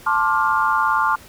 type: chord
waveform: sine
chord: D minor seventh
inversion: second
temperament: just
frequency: 881 / 1057.2 / 1174.7 / 1409.6 Hz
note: A5 / C6 / D6 / F6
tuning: +2 / +18 / 0 / +16 cents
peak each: -21 dBFS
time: 0.06-1.16 s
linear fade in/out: 10 ms
effects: pink hiss -44 dBFS RMS until 1.28 s